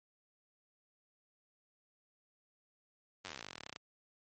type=slowing click train; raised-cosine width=0.2 ms; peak=-26 dBFS; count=27; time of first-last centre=3.25-3.761 s; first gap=10 ms; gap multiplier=1.05; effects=high-pass 80 Hz 12 dB/octave + MP3 32 kbps